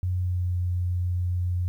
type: tone with pitch glide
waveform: sine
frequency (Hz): 91 to 89.28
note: F#2 to F2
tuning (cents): -28 to +39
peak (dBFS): -23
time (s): 0.03-1.68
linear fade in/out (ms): 0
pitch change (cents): -33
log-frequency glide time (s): 0.13-0.53
effects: 10-bit